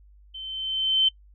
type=tone with level ramp; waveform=sine; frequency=3085 Hz; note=G7; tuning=28 cents flat; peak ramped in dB=-35 to -15 dBFS; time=0.34-1.09 s; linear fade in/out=10 ms; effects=noise-tail reverb RT60 0.1 s tail -25 dB re dry + added 50 Hz sine -50 dBFS peak until 1.34 s